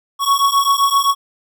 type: beating tone pair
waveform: square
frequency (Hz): 1108.7 / 1116.4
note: C#6 / C#6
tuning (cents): 0 / +12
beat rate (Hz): 7.7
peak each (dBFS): -16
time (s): 0.19-1.15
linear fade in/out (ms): 50
effects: none